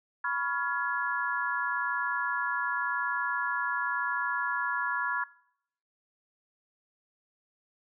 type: chord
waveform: sine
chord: C# dominant seventh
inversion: third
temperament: equal with one note detuned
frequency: 987.8 / 1108.7 / 1396.9 / 1689.3 Hz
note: B5 / C#6 / E#6 / G#6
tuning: 0 / 0 / 0 / +29 cents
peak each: -34 / -36 / -33 / -32 dBFS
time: 0.24-5.24 s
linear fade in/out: 5 ms
effects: noise-tail reverb RT60 0.7 s tail -21 dB re dry